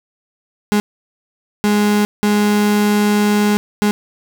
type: tone bursts at uneven times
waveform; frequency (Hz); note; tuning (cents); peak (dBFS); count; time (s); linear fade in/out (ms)
35% pulse; 207.7; G#3; 0; -10; 4; 0.72-0.8 / 1.64-2.05 / 2.23-3.57 / 3.82-3.91; 0
effects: 8-bit